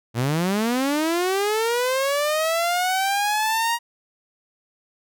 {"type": "linear sweep", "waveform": "sawtooth", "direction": "up", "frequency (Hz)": [110, 948], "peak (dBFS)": -16, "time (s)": [0.14, 3.79], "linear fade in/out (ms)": 50, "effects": []}